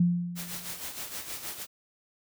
sine tone with exponential decay, 174.61 Hz, F3, in tune, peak -18 dBFS, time 0-0.79 s, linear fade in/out 5 ms, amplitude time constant 170 ms
white noise with tremolo, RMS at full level -36 dBFS, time 0.35-1.67 s, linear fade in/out 50 ms, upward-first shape sine, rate 6.4 Hz, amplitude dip 60%
effects none

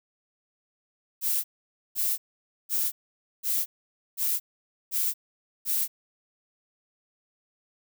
violet noise bursts, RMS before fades -26 dBFS, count 7, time 1.21-5.88 s, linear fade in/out 50 ms, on 230 ms, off 510 ms, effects none

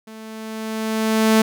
sawtooth tone with level ramp, 220 Hz, A3, in tune, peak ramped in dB -33 to -7 dBFS, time 0.07-1.42 s, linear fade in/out 5 ms, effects none

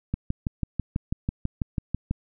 click train, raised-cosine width 5 ms, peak -13 dBFS, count 13, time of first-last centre 0.14-2.11 s, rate 6.09 Hz, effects none

